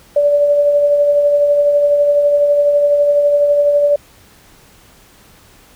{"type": "tone with tremolo", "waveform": "sine", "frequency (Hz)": 580, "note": "D5", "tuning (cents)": -22, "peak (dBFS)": -7, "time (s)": [0.16, 3.96], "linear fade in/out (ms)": 5, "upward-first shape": "triangle", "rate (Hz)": 12, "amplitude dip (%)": 40, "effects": ["pink hiss -46 dBFS RMS until 5.75 s"]}